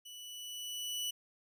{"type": "tone with level ramp", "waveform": "sawtooth", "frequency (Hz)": 2960, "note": "F#7", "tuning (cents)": 0, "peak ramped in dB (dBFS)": [-45, -31], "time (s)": [0.05, 1.11], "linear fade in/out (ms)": 10, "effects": []}